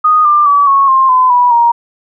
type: tone with pitch steps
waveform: sine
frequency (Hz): 1239 / 1191.3 / 1145.4 / 1101.3 / 1058.9 / 1018.1 / 978.9 / 941.2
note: D#6 / D6 / D6 / C#6 / C6 / C6 / B5 / A#5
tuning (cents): -8 / +24 / -44 / -12 / +20 / -48 / -16 / +16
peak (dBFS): -5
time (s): 0.04-1.72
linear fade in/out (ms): 10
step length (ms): 210
effects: none